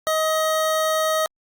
25% pulse tone, 630 Hz, D#5, 21 cents sharp, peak -15 dBFS, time 0.07-1.26 s, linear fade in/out 0 ms, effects Opus 48 kbps

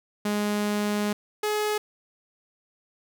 sawtooth tone pair in turn, 207.7 / 422.5 Hz, G#3 / G#4, 0 / +30 cents, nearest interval octave, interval 1230 cents, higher second, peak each -20 dBFS, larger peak neither, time 0.25-1.13 / 1.43-1.78 s, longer first, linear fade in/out 5 ms, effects none

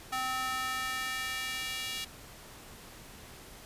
square tone with high-pass filter sweep, 258.4 Hz, C4, 21 cents flat, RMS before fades -35 dBFS, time 0.12-2.05 s, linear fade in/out 10 ms, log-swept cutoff 1000 to 2900 Hz, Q 1.7, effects pink hiss -50 dBFS RMS until 3.65 s + resampled to 32000 Hz

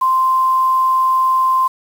sine tone with quantisation, 1043 Hz, C6, 6 cents flat, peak -11 dBFS, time 0.01-1.68 s, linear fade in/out 10 ms, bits 6, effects none

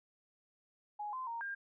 sine tone with pitch steps, 834 / 1033 / 928 / 1604 Hz, G#5 / C6 / A#5 / G6, +7 / -22 / -8 / +39 cents, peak -38 dBFS, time 0.99-1.55 s, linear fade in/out 10 ms, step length 140 ms, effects none

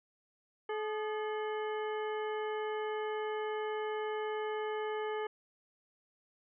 harmonic tone with a mistuned harmonic, 429.1 Hz, A4, 43 cents flat, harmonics 1 / 2 / 3 / 4 / 5 / 7, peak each -35 / -41 / -45 / -47 / -49 / -52 dBFS, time 0.69-5.27 s, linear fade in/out 5 ms, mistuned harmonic 3, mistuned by -76 cents, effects none

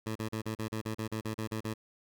15% pulse tone bursts, 110 Hz, A2, in tune, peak -27 dBFS, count 13, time 0.06-1.739 s, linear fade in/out 10 ms, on 95 ms, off 37 ms, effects none

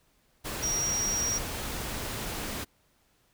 sine tone in noise, 5690 Hz, F8, 31 cents sharp, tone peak -27 dBFS, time 0.62-1.39 s, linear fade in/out 20 ms, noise pink, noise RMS -35 dBFS, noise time 0.44-2.65 s, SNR +5 dB, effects pink hiss -68 dBFS RMS until 3.33 s

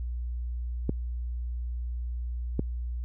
clicks, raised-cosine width 3 ms, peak -13 dBFS, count 2, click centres 0.894 / 2.594 s, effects added 60 Hz sine -30 dBFS peak until 3.04 s

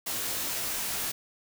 white noise with comb filter, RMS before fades -32 dBFS, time 0.06-1.12 s, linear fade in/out 10 ms, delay 20 ms, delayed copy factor -0.85, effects none

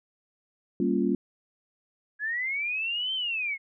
sine chord, G half-diminished seventh, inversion none, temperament equal, 196 / 233.1 / 277.2 / 349.2 Hz, G3 / Bb3 / Db4 / F4, 0 / 0 / 0 / 0 cents, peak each -28 dBFS, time 0.8-1.15 s, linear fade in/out 2 ms
sine linear two-way sweep, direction up then down, 1658 to 3136 to 2121 Hz, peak -27 dBFS, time 2.19-3.58 s, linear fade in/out 50 ms, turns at 3.14 s
effects none

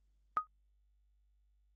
sine tone with exponential decay, 1250 Hz, D#6, 8 cents sharp, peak -24 dBFS, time 0.37-0.47 s, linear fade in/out 0 ms, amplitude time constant 20 ms, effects added 50 Hz sine -69 dBFS peak until 1.75 s + Opus 24 kbps

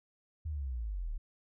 sine linear sweep, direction down, 80.6 to 33 Hz, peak -34 dBFS, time 0.45-1.18 s, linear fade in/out 10 ms, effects none

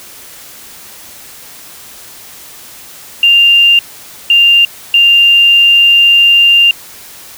sine tone bursts at uneven times, 2793 Hz, F7, 1 cent flat, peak -3 dBFS, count 3, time 3.23-3.79 / 4.3-4.65 / 4.94-6.71 s, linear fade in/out 2 ms, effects white hiss -33 dBFS RMS until 7.37 s

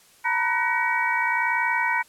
sine tone cluster, 915 / 976 / 1499 / 1901 / 2274 Hz, A#5 / B5 / F#6 / A#6 / C#7, -32 / -21 / +22 / +33 / +44 cents, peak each -27 dBFS, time 0.24-2.03 s, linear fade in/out 20 ms, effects white hiss -55 dBFS RMS until 2.08 s + low-pass 12000 Hz 12 dB/octave

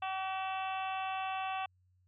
harmonic tone with a mistuned harmonic, 380.8 Hz, F#4, 50 cents sharp, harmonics 2 / 3 / 4 / 5 / 6 / 7 / 8 / 9, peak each -36 / -41 / -48 / -52 / -52 / -43 / -52 / -52 dBFS, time 0.02-1.66 s, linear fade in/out 5 ms, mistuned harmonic 6, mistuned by +17 cents, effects added 91 Hz sine -67 dBFS peak until 2.07 s

